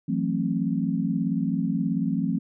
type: chord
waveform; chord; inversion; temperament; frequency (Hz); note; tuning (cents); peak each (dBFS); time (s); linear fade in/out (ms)
sine; F# half-diminished seventh; third; just; 166.5 / 185 / 222 / 266.4; E3 / F#3 / A3 / C4; +18 / 0 / +16 / +31; -28; 0.08-2.39; 10
effects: none